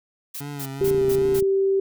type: noise bursts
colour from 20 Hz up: blue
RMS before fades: -33 dBFS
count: 5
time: 0.34-1.41 s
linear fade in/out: 10 ms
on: 70 ms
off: 180 ms
type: tone with vibrato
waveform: 25% pulse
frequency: 140 Hz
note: C#3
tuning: 18 cents sharp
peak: -27 dBFS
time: 0.4-1.4 s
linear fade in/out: 10 ms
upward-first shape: sine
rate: 2.5 Hz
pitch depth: 62 cents each way
type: tone with pitch glide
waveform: sine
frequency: 393.1 to 389 Hz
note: G4 to G4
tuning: +5 to -13 cents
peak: -17 dBFS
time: 0.81-1.8 s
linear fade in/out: 5 ms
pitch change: -18 cents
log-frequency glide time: 1.17-1.48 s
type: click train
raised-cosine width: 3 ms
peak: -20 dBFS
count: 19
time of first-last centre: 0.81-1.424 s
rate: 29.3 Hz
effects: none